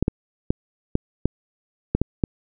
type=clicks; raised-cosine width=3 ms; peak=-5 dBFS; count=8; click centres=0.026 / 0.081 / 0.505 / 0.954 / 1.256 / 1.95 / 2.016 / 2.238 s; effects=none